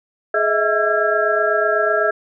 sine tone cluster, 421.9 / 630 / 658 / 1349 / 1638 Hz, G#4 / D#5 / E5 / E6 / G#6, +27 / +21 / -3 / +40 / -24 cents, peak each -21 dBFS, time 0.34-2.11 s, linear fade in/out 5 ms, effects none

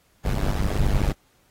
brown noise with amplitude modulation, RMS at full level -18 dBFS, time 0.24-1.13 s, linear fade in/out 20 ms, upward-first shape sine, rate 99.4 Hz, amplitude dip 95%, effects pink hiss -63 dBFS RMS until 1.5 s + AAC 48 kbps

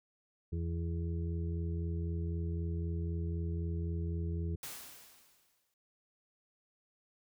harmonic tone, 83.9 Hz, E2, 31 cents sharp, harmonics 1 / 2 / 4 / 5, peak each -34 / -40 / -46 / -48 dBFS, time 0.52-4.56 s, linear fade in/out 10 ms
white noise with exponential decay, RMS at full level -42 dBFS, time 4.63-5.74 s, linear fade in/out 2 ms, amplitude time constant 240 ms
effects none

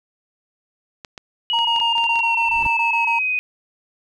clicks, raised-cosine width 0.2 ms, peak -17 dBFS, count 9, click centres 1.048 / 1.178 / 1.589 / 1.762 / 1.801 / 1.981 / 2.041 / 2.157 / 2.192 s
sine exponential sweep, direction down, 2918 to 2489 Hz, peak -18 dBFS, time 1.5-3.39 s, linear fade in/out 0 ms
triangle tone bursts, 927 Hz, A#5, 10 cents flat, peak -17 dBFS, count 12, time 1.53-3.19 s, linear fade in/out 5 ms, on 120 ms, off 20 ms
brown noise with exponential growth, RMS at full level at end -27 dBFS, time 2.33-2.67 s, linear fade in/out 2 ms, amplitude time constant 72 ms
effects none

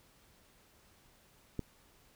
click, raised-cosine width 3 ms, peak -22 dBFS, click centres 1.593 s, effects pink hiss -65 dBFS RMS until 2.15 s

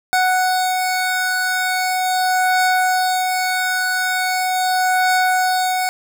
25% pulse beating tone pair, 740 / 740.4 Hz, F#5 / F#5, 0 / +1 cents, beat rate 0.4 Hz, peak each -19 / -13 dBFS, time 0.13-5.89 s, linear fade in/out 0 ms, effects none

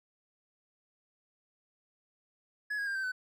triangle tone with pitch steps, 1691 / 1643.8 / 1597.9 / 1553.3 / 1510 Hz, G#6 / G#6 / G6 / G6 / F#6, +31 / -18 / +33 / -16 / +35 cents, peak -30 dBFS, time 2.7-3.12 s, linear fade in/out 10 ms, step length 84 ms, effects none

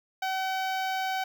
sawtooth tone with notch filter, 760 Hz, F#5, 46 cents sharp, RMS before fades -30 dBFS, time 0.22-1.24 s, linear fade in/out 5 ms, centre 9200 Hz, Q 0.64, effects none

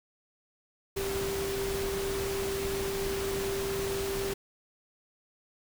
sine tone in noise, 392 Hz, G4, in tune, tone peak -31 dBFS, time 0.96-4.34 s, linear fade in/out 10 ms, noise pink, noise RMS -36 dBFS, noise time 0.96-4.34 s, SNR +2 dB, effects none

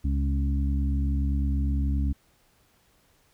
harmonic tone with a mistuned harmonic, 69.5 Hz, C#2, 5 cents sharp, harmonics 1 / 2 / 3 / 4, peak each -23 / -34 / -34 / -34 dBFS, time 0.04-2.13 s, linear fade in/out 10 ms, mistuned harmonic 2, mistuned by -19 cents, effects pink hiss -64 dBFS RMS until 3.33 s

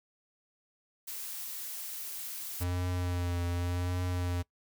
blue noise, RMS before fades -40 dBFS, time 1.07-2.64 s, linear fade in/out 10 ms
square tone with vibrato, 88.6 Hz, F2, 25 cents sharp, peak -31 dBFS, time 2.6-4.43 s, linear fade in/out 20 ms, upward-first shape triangle, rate 0.88 Hz, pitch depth 33 cents each way
effects noise-tail reverb RT60 0.1 s tail -20 dB re dry

